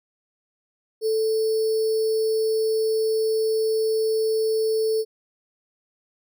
sine tone with sample-and-hold, 440 Hz, A4, in tune, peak -19 dBFS, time 1.01-5.05 s, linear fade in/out 50 ms, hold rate 4900 Hz, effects none

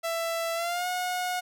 sawtooth tone with pitch glide, 665 to 725.2 Hz, E5 to F#5, +15 to -35 cents, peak -24 dBFS, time 0.03-1.41 s, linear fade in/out 20 ms, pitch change +150 cents, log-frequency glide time 0.54-0.87 s, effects none

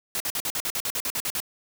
white noise bursts, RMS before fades -28 dBFS, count 13, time 0.15-1.402 s, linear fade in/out 2 ms, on 52 ms, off 48 ms, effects none

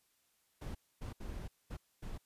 brown noise bursts at uneven times, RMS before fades -43 dBFS, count 5, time 0.61-0.75 / 1.01-1.13 / 1.2-1.48 / 1.7-1.77 / 2.02-2.18 s, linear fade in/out 10 ms, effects white hiss -75 dBFS RMS until 2.25 s + resampled to 32000 Hz

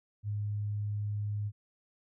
sine tone, 103.83 Hz, G#2, in tune, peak -31 dBFS, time 0.23-1.52 s, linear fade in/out 50 ms, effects none

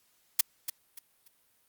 blue noise with echo, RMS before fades -21 dBFS, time 0.39-0.41 s, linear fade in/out 5 ms, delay 290 ms, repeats 3, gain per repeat -11 dB, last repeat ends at 1.28 s, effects white hiss -69 dBFS RMS until 1.68 s + Opus 48 kbps

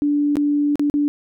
sine tone with dropouts, 291.3 Hz, D4, 14 cents flat, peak -15 dBFS, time 0.02-1.08 s, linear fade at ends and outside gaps 0 ms, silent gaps 0.356-0.369 / 0.756-0.795 / 0.899-0.94 s, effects none

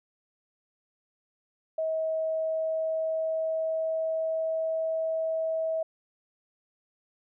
sine tone with pitch glide, 639 to 644.9 Hz, D#5 to E5, +46 to -38 cents, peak -26 dBFS, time 1.78-5.83 s, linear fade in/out 5 ms, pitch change +16 cents, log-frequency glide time 2.16-4.91 s, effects none

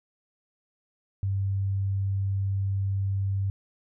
sine tone, 97.8 Hz, G2, 4 cents flat, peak -24 dBFS, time 1.23-3.5 s, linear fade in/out 0 ms, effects none

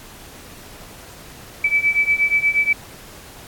sine beating tone pair, 2300 / 2308.4 Hz, D7 / D7, -37 / -30 cents, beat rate 8.4 Hz, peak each -19 / -17 dBFS, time 1.64-2.73 s, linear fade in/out 5 ms, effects pink hiss -41 dBFS RMS until 3.47 s + AAC 64 kbps

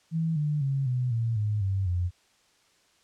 sine tone with pitch steps, 162.7 / 149.2 / 136.81 / 125.46 / 115.05 / 105.5 / 96.74 / 88.71 Hz, E3 / D3 / C#3 / B2 / A#2 / G#2 / G2 / F2, -22 / +28 / -22 / +28 / -22 / +28 / -22 / +28 cents, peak -24 dBFS, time 0.11-2.11 s, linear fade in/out 50 ms, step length 250 ms, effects white hiss -64 dBFS RMS until 3.03 s + low-pass 7000 Hz 12 dB/octave

